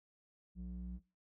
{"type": "ring-modulated tone", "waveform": "triangle", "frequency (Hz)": 60.8, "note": "B1", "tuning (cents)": -26, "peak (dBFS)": -36, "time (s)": [0.55, 1], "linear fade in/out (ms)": 50, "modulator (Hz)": 121, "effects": ["noise-tail reverb RT60 0.3 s tail -20 dB re dry", "tanh soft clip ceiling -34 dBFS"]}